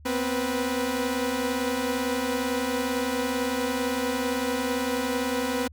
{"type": "tone cluster", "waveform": "sawtooth", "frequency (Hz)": [242.7, 260.5, 490], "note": ["B3", "C4", "B4"], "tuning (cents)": [-30, -7, -14], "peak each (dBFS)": [-30, -24, -25], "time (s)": [0.05, 5.68], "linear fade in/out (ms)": 10, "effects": ["added 75 Hz sine -46 dBFS peak until 5.72 s"]}